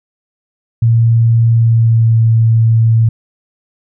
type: tone with pitch glide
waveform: sine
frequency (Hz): 115.3 to 113.32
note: A#2 to A#2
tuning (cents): -19 to -49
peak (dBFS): -6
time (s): 0.82-3.09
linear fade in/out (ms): 5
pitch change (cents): -30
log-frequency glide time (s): 1.51-2.19
effects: none